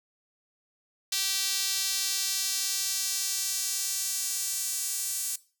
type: tone with high-pass filter sweep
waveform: sawtooth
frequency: 388.2 Hz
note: G4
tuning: 17 cents flat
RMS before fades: -30 dBFS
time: 1.12-5.36 s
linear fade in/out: 5 ms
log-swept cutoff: 4300 to 7800 Hz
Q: 1.4
effects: noise-tail reverb RT60 0.4 s tail -20 dB re dry